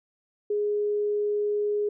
sine tone, 415.3 Hz, G#4, in tune, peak -23 dBFS, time 0.5-1.89 s, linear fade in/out 5 ms, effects none

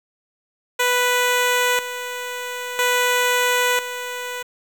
10% pulse tone with tremolo, 493.9 Hz, B4, in tune, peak -8 dBFS, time 0.79-4.43 s, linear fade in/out 10 ms, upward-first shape square, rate 0.5 Hz, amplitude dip 70%, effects 8-bit

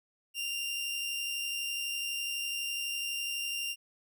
sawtooth tone pair together, 2722 / 2794 Hz, F7 / F7, -45 / 0 cents, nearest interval unison, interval 45 cents, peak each -40 / -30 dBFS, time 0.34-3.76 s, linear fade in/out 50 ms, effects none

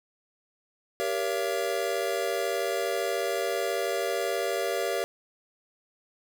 square chord, G diminished seventh, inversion none, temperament just, 392 / 470.4 / 564.5 / 677.4 Hz, G4 / Bb4 / Db5 / Fb5, 0 / +16 / +31 / +47 cents, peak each -33 dBFS, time 1-5.04 s, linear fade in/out 0 ms, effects none

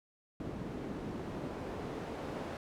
pink noise with band-pass filter sweep, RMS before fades -41 dBFS, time 0.4-2.57 s, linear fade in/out 2 ms, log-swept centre 210 to 440 Hz, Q 0.73, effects none

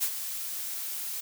blue noise with ADSR envelope, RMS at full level -26 dBFS, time 0-1.21 s, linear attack 27 ms, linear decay 70 ms, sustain -9 dB, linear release 12 ms, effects none

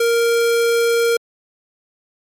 square tone, 466.2 Hz, A#4, in tune, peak -14 dBFS, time 0-1.17 s, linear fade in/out 5 ms, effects MP3 64 kbps

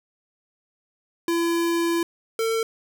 square tone pair in turn, 337.8 / 450.9 Hz, E4 / A4, +42 / +42 cents, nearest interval perfect fourth, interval 500 cents, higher second, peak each -21 / -22 dBFS, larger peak first, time 1.28-2.03 / 2.39-2.63 s, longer first, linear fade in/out 2 ms, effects none

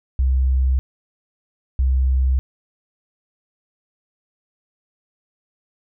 sine tone pair in turn, 65.1 / 65.1 Hz, C2 / C2, -8 / -8 cents, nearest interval unison, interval 0 cents, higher neither, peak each -14 dBFS, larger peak neither, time 0.19-0.79 / 1.79-2.39 s, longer neither, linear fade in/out 0 ms, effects none

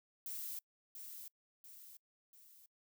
violet noise with echo, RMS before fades -44 dBFS, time 0.26-0.59 s, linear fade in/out 2 ms, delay 690 ms, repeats 3, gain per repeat -6 dB, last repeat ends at 2.66 s, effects noise-tail reverb RT60 0.1 s tail -26 dB re dry

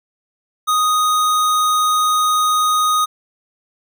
square tone, 1244.5 Hz, D#6, in tune, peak -14 dBFS, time 0.67-3.06 s, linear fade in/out 20 ms, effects none

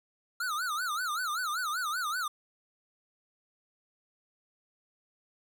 square tone with vibrato, 1341 Hz, E6, 29 cents sharp, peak -31 dBFS, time 0.4-2.28 s, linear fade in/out 5 ms, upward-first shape sine, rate 5.2 Hz, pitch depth 210 cents each way, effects none

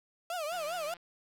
35% pulse tone with vibrato, 654 Hz, E5, 14 cents flat, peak -32 dBFS, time 0.3-0.94 s, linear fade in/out 2 ms, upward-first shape triangle, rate 5 Hz, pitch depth 220 cents each way
click train, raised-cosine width 0.3 ms, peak -37 dBFS, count 78, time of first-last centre 0.52-0.968 s, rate 172 Hz
effects none

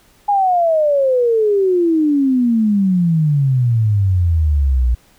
sine exponential sweep, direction down, 830 to 58.27 Hz, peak -11 dBFS, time 0.28-4.95 s, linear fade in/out 10 ms, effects pink hiss -52 dBFS RMS until 5.18 s

